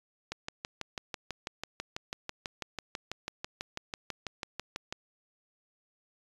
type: click train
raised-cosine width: 0.2 ms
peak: -18 dBFS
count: 29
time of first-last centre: 0.32-4.925 s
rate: 6.08 Hz
effects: resampled to 24000 Hz